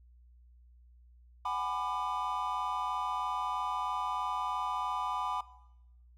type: chord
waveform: triangle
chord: G# half-diminished seventh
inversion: third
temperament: just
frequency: 747.5 / 830.6 / 996.7 / 1196.1 Hz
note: F#5 / G#5 / B5 / D6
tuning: +17 / 0 / +16 / +31 cents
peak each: -38 / -37 / -33 / -35 dBFS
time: 1.45-5.41 s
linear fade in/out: 5 ms
effects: noise-tail reverb RT60 0.9 s tail -19 dB re dry + added 60 Hz sine -56 dBFS peak until 6.17 s